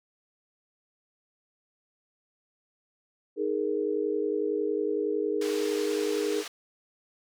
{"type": "chord", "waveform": "sine", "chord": "D# suspended fourth", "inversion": "none", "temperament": "equal", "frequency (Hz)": [311.1, 415.3, 466.2], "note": ["D#4", "G#4", "A#4"], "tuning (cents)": [0, 0, 0], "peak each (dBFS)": [-32, -28, -31], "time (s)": [3.36, 6.44], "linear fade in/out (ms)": 50}
{"type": "band-pass noise", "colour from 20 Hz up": "white", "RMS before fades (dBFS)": -40, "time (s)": [5.41, 6.48], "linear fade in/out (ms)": 5, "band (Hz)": [460, 5600], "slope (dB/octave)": 12}
{"effects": []}